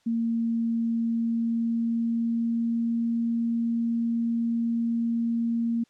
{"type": "tone with pitch glide", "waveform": "sine", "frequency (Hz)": [230, 232], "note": ["A#3", "A#3"], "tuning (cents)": [-23, -8], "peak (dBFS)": -23, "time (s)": [0.06, 5.84], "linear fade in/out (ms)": 10, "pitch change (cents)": 15, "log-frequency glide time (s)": [1.04, 3.13], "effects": ["white hiss -66 dBFS RMS until 5.89 s", "low-pass 6000 Hz 12 dB/octave"]}